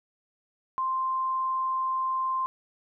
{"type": "tone", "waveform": "sine", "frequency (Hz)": 1046.5, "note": "C6", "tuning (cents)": 0, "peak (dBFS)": -25, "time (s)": [0.78, 2.46], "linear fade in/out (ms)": 0, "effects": []}